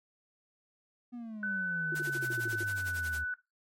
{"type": "exponential sweep", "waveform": "triangle", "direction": "down", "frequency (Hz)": [246.9, 73], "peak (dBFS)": -37, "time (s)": [1.12, 3.25], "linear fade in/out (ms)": 20}
{"type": "tone with pitch glide", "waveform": "sine", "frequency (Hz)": [1504, 1489.3], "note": ["F#6", "F#6"], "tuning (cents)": [28, 11], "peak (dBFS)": -31, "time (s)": [1.43, 3.34], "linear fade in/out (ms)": 2, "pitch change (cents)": -17, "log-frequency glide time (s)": [2.72, 2.89]}
{"type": "tone bursts", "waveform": "sine", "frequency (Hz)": 348.3, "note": "F4", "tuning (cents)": -5, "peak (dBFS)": -36, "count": 10, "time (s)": [1.92, 2.631], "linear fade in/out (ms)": 2, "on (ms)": 27, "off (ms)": 49}
{"type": "noise with tremolo", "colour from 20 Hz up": "white", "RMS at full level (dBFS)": -43, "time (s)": [1.95, 3.21], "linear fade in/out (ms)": 5, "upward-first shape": "sine", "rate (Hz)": 11, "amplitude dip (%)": 90}
{"effects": ["noise-tail reverb RT60 0.2 s tail -17 dB re dry", "MP3 64 kbps"]}